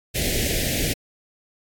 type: band-stop noise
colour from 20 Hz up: pink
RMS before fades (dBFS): -23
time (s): 0.14-0.94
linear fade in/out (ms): 20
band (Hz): 680 to 1800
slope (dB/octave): 48
effects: AAC 64 kbps